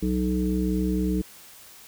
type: harmonic tone with a mistuned harmonic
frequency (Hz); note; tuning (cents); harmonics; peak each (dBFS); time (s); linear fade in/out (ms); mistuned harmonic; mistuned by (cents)
62.1; B1; +10; 1 / 3 / 5 / 7; -28 / -25 / -27 / -33; 0.02-1.22; 10; 1; +39
effects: white hiss -48 dBFS RMS until 1.87 s